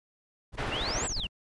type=noise with tremolo; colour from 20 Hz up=brown; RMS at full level=-34 dBFS; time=0.52-1.29 s; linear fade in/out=50 ms; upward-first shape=square; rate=14 Hz; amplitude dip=80%
type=band-pass noise; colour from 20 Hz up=pink; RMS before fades=-35 dBFS; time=0.57-1.08 s; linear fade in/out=20 ms; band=320 to 2600 Hz; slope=12 dB/octave
type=exponential two-way sweep; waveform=sine; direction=up then down; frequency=2680 to 7990 to 2680 Hz; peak=-32 dBFS; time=0.72-1.27 s; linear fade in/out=5 ms; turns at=1.06 s
effects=resampled to 24000 Hz